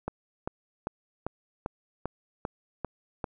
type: click train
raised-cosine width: 1 ms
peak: -17 dBFS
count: 9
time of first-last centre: 0.08-3.242 s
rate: 2.53 Hz
effects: none